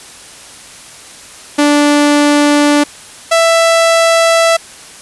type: tone pair in turn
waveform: sawtooth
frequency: 292.3 / 662.7 Hz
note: D4 / E5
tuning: -8 / +9 cents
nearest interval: octave + major second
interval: 1417 cents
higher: second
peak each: -3 dBFS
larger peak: neither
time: 1.58-2.84 / 3.31-4.57 s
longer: neither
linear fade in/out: 10 ms
effects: white hiss -34 dBFS RMS until 5.01 s + resampled to 24000 Hz